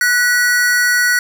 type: tone pair together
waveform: square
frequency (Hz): 1478 / 1932.6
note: F#6 / B6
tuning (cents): -2 / -38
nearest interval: perfect fourth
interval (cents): 464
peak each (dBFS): -14 / -16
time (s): 0.01-1.19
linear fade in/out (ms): 2
effects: none